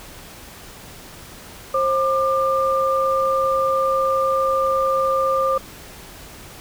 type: tone pair together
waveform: sine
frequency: 532.3 / 1195 Hz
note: C5 / D6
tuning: +30 / +30 cents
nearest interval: octave + major second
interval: 1400 cents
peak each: -19 dBFS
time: 1.74-5.58 s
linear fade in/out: 5 ms
effects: pink hiss -40 dBFS RMS until 6.6 s